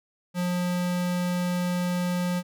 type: tone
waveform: square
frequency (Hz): 178.2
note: F3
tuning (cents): +35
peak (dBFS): -25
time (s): 0.34-2.43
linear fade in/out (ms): 50
effects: none